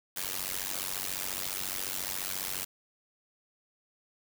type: noise with amplitude modulation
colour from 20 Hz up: white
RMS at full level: -31 dBFS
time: 0.16-2.65 s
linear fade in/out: 10 ms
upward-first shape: sine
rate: 94.4 Hz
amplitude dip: 100%
effects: none